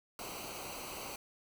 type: noise with comb filter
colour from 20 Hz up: pink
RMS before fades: -44 dBFS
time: 0.19-1.16 s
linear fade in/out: 2 ms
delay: 0.57 ms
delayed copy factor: -0.75
effects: none